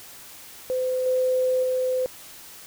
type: tone with level steps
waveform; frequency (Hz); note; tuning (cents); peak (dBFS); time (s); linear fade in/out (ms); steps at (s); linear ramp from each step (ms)
sine; 511; C5; -41; -22 / -19 / -21; 0.7-2.06; 0; 1.06 / 1.63; 2
effects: white hiss -44 dBFS RMS until 2.66 s